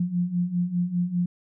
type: beating tone pair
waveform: sine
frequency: 173.5 / 178.5 Hz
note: F3 / F3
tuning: -11 / +38 cents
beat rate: 5 Hz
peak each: -28 / -24 dBFS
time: 0-1.26 s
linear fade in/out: 5 ms
effects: none